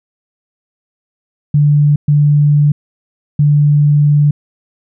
sine tone bursts at uneven times, 146.83 Hz, D3, in tune, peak -6 dBFS, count 3, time 1.54-1.96 / 2.08-2.72 / 3.39-4.31 s, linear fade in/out 5 ms, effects none

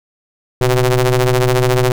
sawtooth ring-modulated tone, 128 Hz, C3, 38 cents flat, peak -4 dBFS, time 0.61-1.92 s, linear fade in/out 2 ms, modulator 249 Hz, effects none

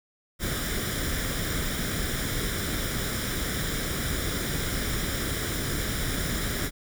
pink noise with comb filter, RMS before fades -29 dBFS, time 0.39-6.71 s, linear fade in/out 50 ms, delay 0.56 ms, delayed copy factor +0.65, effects none

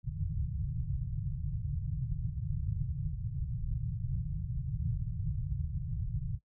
white low-pass noise, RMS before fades -35 dBFS, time 0.03-6.39 s, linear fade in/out 50 ms, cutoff 160 Hz, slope 96 dB/octave, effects noise-tail reverb RT60 0.1 s tail -18 dB re dry

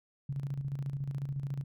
sine tone with tremolo, 138.59 Hz, C#3, in tune, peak -31 dBFS, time 0.29-1.64 s, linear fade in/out 5 ms, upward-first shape square, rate 14 Hz, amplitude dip 55%, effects none

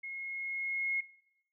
sine tone with level ramp, 2161 Hz, C#7, 45 cents flat, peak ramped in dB -39 to -28 dBFS, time 0.03-1.01 s, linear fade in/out 10 ms, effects noise-tail reverb RT60 0.8 s tail -20 dB re dry

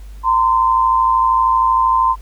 sine tone pair together, 921 / 1033.9 Hz, A#5 / C6, -21 / -21 cents, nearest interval major second, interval 200 cents, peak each -16 / -12 dBFS, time 0.23-2.16 s, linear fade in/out 50 ms, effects added 50 Hz sine -31 dBFS peak until 2.21 s + pink hiss -50 dBFS RMS until 2.21 s

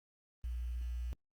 sine tone with quantisation, 59.9 Hz, A#1, 48 cents sharp, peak -36 dBFS, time 0.44-1.13 s, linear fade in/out 0 ms, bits 10, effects Opus 24 kbps

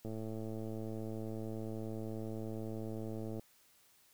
click train, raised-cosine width 2 ms, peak -30 dBFS, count 369, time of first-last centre 0.05-3.395 s, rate 110 Hz, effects white hiss -67 dBFS RMS until 4.13 s

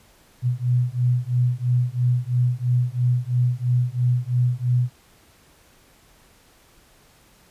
sine beating tone pair, 122.2 / 125.2 Hz, B2 / B2, -18 / +24 cents, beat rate 3 Hz, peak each -21 dBFS, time 0.42-4.9 s, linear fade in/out 50 ms, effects pink hiss -55 dBFS RMS until 7.5 s + resampled to 32000 Hz

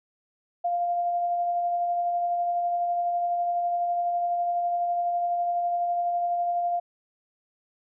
sine tone with tremolo, 698.5 Hz, F5, in tune, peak -22 dBFS, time 0.64-6.8 s, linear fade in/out 10 ms, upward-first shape sine, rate 12 Hz, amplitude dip 25%, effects none

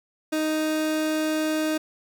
30% pulse tone, 311.1 Hz, D#4, in tune, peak -20 dBFS, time 0.32-1.78 s, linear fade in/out 10 ms, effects none

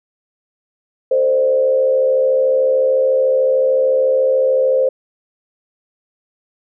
sine tone with frequency modulation, 523.3 Hz, C5, in tune, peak -11 dBFS, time 1.11-4.89 s, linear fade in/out 5 ms, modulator 73.7 Hz, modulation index 0.63, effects none

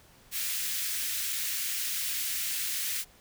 white high-pass noise, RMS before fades -32 dBFS, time 0.31-3.05 s, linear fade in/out 50 ms, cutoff 1700 Hz, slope 24 dB/octave, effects pink hiss -58 dBFS RMS until 3.2 s

